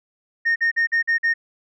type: tone bursts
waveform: sine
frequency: 1842 Hz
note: A#6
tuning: 21 cents flat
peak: -14 dBFS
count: 6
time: 0.45-1.34 s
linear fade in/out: 20 ms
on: 110 ms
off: 46 ms
effects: tanh soft clip ceiling -14 dBFS